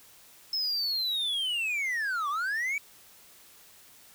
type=linear two-way sweep; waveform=triangle; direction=down then up; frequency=5240 to 1108.7 to 2320 Hz; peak=-26 dBFS; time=0.53-2.78 s; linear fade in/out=2 ms; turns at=2.29 s; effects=white hiss -55 dBFS RMS until 4.14 s